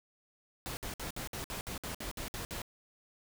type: noise bursts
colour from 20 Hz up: pink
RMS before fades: -40 dBFS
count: 12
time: 0.66-2.618 s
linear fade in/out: 0 ms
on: 110 ms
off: 58 ms
effects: none